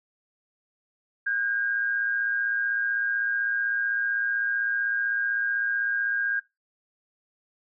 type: tone pair together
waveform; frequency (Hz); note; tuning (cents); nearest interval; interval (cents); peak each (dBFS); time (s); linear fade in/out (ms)
sine; 1497.2 / 1613; F#6 / G6; +20 / +49; minor second; 129; -32 / -24; 1.26-6.4; 10
effects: noise-tail reverb RT60 0.2 s tail -21 dB re dry